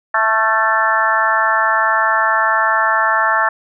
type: harmonic tone with a mistuned harmonic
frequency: 220 Hz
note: A3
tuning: in tune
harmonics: 3 / 4 / 5 / 6 / 7 / 8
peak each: -22 / -19 / -19 / -18 / -23 / -17 dBFS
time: 0.14-3.49 s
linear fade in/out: 5 ms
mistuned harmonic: 6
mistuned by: +32 cents
effects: none